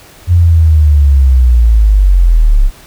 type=linear sweep; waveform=sine; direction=down; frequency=88.9 to 32.59 Hz; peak=-3 dBFS; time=0.27-2.71 s; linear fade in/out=50 ms; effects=pink hiss -38 dBFS RMS until 2.86 s